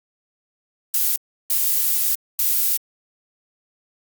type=noise bursts at uneven times; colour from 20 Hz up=violet; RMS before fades=-19 dBFS; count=3; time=0.94-1.16 / 1.5-2.15 / 2.39-2.77 s; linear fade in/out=2 ms; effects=Opus 48 kbps